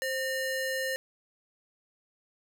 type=ring-modulated tone; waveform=square; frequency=1174.7 Hz; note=D6; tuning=in tune; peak=-27 dBFS; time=0.02-0.96 s; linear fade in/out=0 ms; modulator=648 Hz; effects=none